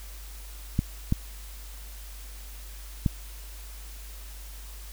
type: clicks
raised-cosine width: 5 ms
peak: -10 dBFS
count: 3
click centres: 0.791 / 1.124 / 3.062 s
effects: added 50 Hz sine -40 dBFS peak until 4.92 s + white hiss -48 dBFS RMS until 4.92 s